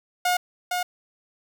sawtooth tone with echo, 719 Hz, F#5, 50 cents flat, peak -16 dBFS, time 0.25-0.37 s, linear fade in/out 5 ms, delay 460 ms, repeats 1, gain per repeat -4 dB, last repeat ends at 0.83 s, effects none

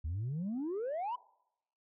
sine exponential sweep, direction up, 73 to 1027 Hz, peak -32 dBFS, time 0.04-1.16 s, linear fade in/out 10 ms, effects noise-tail reverb RT60 0.8 s tail -23 dB re dry + tanh soft clip ceiling -32 dBFS

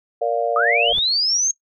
sine chord, Bb major, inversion none, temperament just, 466.2 / 582.7 / 699.2 Hz, Bb4 / D5 / F5, 0 / -14 / +2 cents, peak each -22 dBFS, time 0.21-0.93 s, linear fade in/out 10 ms
sine linear sweep, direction up, 1174 to 6520 Hz, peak -16 dBFS, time 0.56-1.51 s, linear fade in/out 2 ms
brown noise with exponential growth, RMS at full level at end -29 dBFS, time 0.77-0.99 s, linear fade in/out 0 ms, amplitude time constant 46 ms
effects noise-tail reverb RT60 0.1 s tail -19 dB re dry

